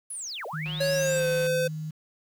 sine linear two-way sweep, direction down then up, 10810 to 410 to 8070 Hz, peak -33 dBFS, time 0.1-1.2 s, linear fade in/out 5 ms, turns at 0.46 s
sine tone, 155.56 Hz, D#3, in tune, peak -31 dBFS, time 0.53-1.91 s, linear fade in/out 10 ms
click train, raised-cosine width 0.3 ms, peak -27 dBFS, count 147, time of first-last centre 0.66-1.467 s, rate 181 Hz
square tone with pitch glide, 554.4 to 511.3 Hz, C#5 to C5, 0 to -40 cents, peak -24 dBFS, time 0.8-1.68 s, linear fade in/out 10 ms, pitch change -140 cents, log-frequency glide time 0.92-1.27 s
effects 9-bit

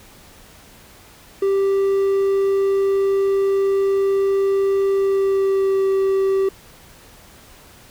triangle tone with pitch glide, 392 to 387.1 Hz, G4 to G4, 0 to -22 cents, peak -13 dBFS, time 1.42-6.49 s, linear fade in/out 5 ms, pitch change -22 cents, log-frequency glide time 4.9-5.84 s, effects pink hiss -46 dBFS RMS until 7.9 s

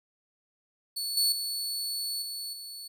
sawtooth tone with level steps, 4435 Hz, C#8, in tune, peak -28 / -20 / -28 / -32 / -37 dBFS, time 0.96-2.88 s, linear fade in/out 10 ms, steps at 1.17 / 1.32 / 2.22 / 2.53 s, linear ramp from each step 2 ms, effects none

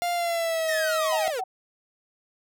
45% pulse tone with pitch glide, 698.5 to 633.2 Hz, F5 to D#5, 0 to +30 cents, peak -24 dBFS, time 0.02-1.28 s, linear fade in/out 0 ms, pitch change -170 cents, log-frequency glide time 0.14-0.74 s
45% pulse linear sweep, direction down, 1919 to 419.4 Hz, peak -27 dBFS, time 0.67-1.41 s, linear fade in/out 20 ms
sine tone bursts, 754 Hz, F#5, 32 cents sharp, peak -27 dBFS, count 3, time 1.12-1.439 s, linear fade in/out 5 ms, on 49 ms, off 86 ms
effects none

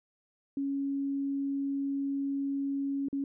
sine tone with dropouts, 277.2 Hz, C#4, in tune, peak -29 dBFS, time 0.57-3.24 s, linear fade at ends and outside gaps 2 ms, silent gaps 3.085-3.128 s, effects none

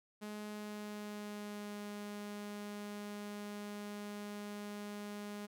sawtooth tone with pitch glide, 210 to 206.4 Hz, G#3 to G#3, +19 to -10 cents, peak -39 dBFS, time 0.21-5.47 s, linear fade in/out 20 ms, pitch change -29 cents, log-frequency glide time 0.51-1.8 s, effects none

